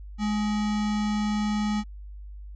sine tone with sample-and-hold, 210.7 Hz, G#3, 25 cents sharp, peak -23 dBFS, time 0.18-1.84 s, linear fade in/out 50 ms, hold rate 1050 Hz, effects added 50 Hz sine -38 dBFS peak until 2.55 s + resampled to 16000 Hz

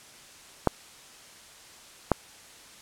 clicks, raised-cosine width 1 ms, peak -5 dBFS, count 2, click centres 0.673 / 2.117 s, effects white hiss -50 dBFS RMS until 2.81 s + low-pass 9000 Hz 12 dB/octave

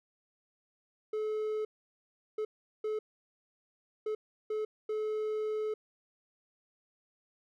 triangle tone bursts at uneven times, 430.2 Hz, A4, 39 cents flat, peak -29 dBFS, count 6, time 1.13-1.65 / 2.38-2.45 / 2.84-2.99 / 4.06-4.15 / 4.5-4.65 / 4.89-5.74 s, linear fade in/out 5 ms, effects none

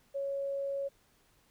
sine tone, 554.4 Hz, C#5, in tune, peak -32 dBFS, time 0.14-0.89 s, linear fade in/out 20 ms, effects pink hiss -68 dBFS RMS until 1.5 s

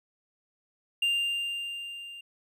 triangle tone with level ramp, 2794 Hz, F7, in tune, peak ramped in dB -21 to -40 dBFS, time 1.02-2.21 s, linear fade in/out 5 ms, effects none

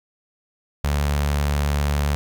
sawtooth tone with notch filter, 72.4 Hz, D2, 24 cents flat, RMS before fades -21 dBFS, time 0.84-2.15 s, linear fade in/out 0 ms, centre 320 Hz, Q 1.2, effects 9-bit

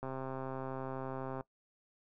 click train, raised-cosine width 1 ms, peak -27 dBFS, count 183, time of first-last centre 0.03-1.409 s, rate 132 Hz, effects noise-tail reverb RT60 0.1 s tail -20 dB re dry

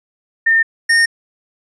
sine / square tone pair in turn, 1813 / 1837.2 Hz, A#6 / A#6, -49 / -26 cents, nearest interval unison, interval 23 cents, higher second, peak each -9 / -10 dBFS, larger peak first, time 0.46-0.63 / 0.89-1.06 s, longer neither, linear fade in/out 10 ms, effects resampled to 22050 Hz

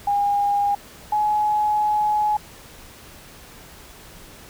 sine tone pair in turn, 812 / 843.5 Hz, G#5 / G#5, -39 / +27 cents, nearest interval minor second, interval 66 cents, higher second, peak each -17 dBFS, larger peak neither, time 0.07-0.75 / 1.12-2.37 s, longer second, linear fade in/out 5 ms, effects pink hiss -44 dBFS RMS until 4.49 s

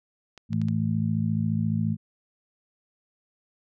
clicks, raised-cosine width 0.2 ms, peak -27 dBFS, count 4, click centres 0.377 / 0.531 / 0.616 / 0.685 s
harmonic tone, 54.4 Hz, A1, 19 cents flat, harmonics 2 / 3 / 4, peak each -27 / -27 / -27 dBFS, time 0.49-1.97 s, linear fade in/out 50 ms
effects none

